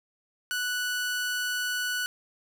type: tone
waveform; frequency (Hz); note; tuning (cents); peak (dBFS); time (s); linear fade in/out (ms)
sawtooth; 1480; F#6; 0; -24; 0.51-2.06; 0
effects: none